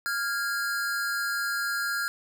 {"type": "tone pair together", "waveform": "square", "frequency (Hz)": [1396.9, 1641.1], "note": ["F6", "G#6"], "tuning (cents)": [0, -21], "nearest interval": "minor third", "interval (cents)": 279, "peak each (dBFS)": [-30, -31], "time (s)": [0.06, 2.08], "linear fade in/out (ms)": 0, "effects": ["11-bit"]}